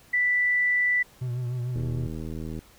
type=tone; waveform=sine; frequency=1975.5 Hz; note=B6; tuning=in tune; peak=-20 dBFS; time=0.13-1.03 s; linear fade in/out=10 ms
type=tone with vibrato; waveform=triangle; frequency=123.47 Hz; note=B2; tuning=in tune; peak=-25 dBFS; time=1.21-2.07 s; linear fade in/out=10 ms; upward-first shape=triangle; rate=6.7 Hz; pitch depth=59 cents each way
type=click train; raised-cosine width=3 ms; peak=-23 dBFS; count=67; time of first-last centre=1.76-2.59 s; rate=79.5 Hz
effects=pink hiss -55 dBFS RMS until 2.78 s